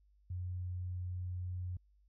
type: tone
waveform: sine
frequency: 90.3 Hz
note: F#2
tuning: 42 cents flat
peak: -37 dBFS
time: 0.3-1.77 s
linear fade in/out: 5 ms
effects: added 50 Hz sine -65 dBFS peak until 2.08 s